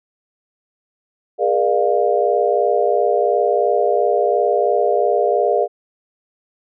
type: tone cluster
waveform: sine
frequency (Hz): 411 / 473.9 / 600 / 701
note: G#4 / A#4 / D5 / F5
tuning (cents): -18 / +28 / +37 / +6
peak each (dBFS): -19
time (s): 1.38-5.68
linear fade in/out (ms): 50
effects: none